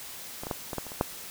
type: clicks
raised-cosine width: 1 ms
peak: -22 / -21 / -15 / -19 / -16 / -27 / -27 / -9 dBFS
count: 8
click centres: 0.435 / 0.469 / 0.512 / 0.732 / 0.783 / 0.867 / 0.919 / 1.011 s
effects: white hiss -42 dBFS RMS until 1.3 s